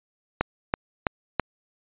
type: click train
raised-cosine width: 0.5 ms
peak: -6 dBFS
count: 4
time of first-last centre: 0.41-1.397 s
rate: 3.04 Hz
effects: resampled to 8000 Hz